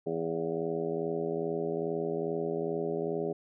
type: harmonic tone with a mistuned harmonic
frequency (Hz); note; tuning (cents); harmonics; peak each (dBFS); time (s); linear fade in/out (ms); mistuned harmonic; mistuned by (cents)
82.41; E2; 0; 2 / 3 / 4 / 5 / 6 / 7 / 8 / 9; -39 / -41 / -38 / -32 / -44 / -39 / -44 / -46; 0.06-3.33; 10; 8; +56
effects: none